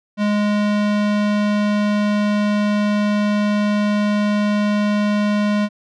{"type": "tone", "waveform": "square", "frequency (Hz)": 207.7, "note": "G#3", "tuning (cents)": 0, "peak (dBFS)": -16, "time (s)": [0.17, 5.69], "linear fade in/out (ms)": 50, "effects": ["low-pass 4000 Hz 12 dB/octave"]}